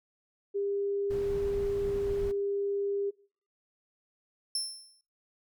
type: tone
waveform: sine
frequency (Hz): 400.9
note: G4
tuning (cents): +39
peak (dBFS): -28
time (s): 0.54-3.11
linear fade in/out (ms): 20
type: noise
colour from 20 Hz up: brown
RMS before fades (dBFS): -39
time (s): 1.1-2.32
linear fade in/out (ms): 10
type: tone with exponential decay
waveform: 30% pulse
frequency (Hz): 5350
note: E8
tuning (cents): +25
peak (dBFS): -23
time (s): 4.55-5.01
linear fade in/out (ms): 2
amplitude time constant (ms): 100
effects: noise-tail reverb RT60 0.5 s tail -23 dB re dry